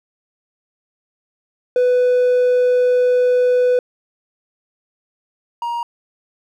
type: tone pair in turn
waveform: triangle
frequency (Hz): 497.1 / 943.8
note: B4 / A#5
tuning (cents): +11 / +21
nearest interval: major seventh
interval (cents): 1110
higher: second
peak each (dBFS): -9 / -18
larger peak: first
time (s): 1.76-3.79 / 5.62-5.83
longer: first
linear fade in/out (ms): 2
effects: tanh soft clip ceiling -5 dBFS